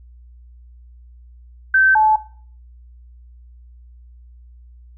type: tone pair in turn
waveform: sine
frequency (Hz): 1547 / 865.2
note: G6 / A5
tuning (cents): -23 / -29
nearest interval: minor seventh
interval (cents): 1006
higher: first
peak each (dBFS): -10 / -11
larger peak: first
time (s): 1.74-1.95 / 1.95-2.16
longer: neither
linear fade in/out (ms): 5
effects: noise-tail reverb RT60 0.5 s tail -17 dB re dry + added 60 Hz sine -41 dBFS peak until 4.97 s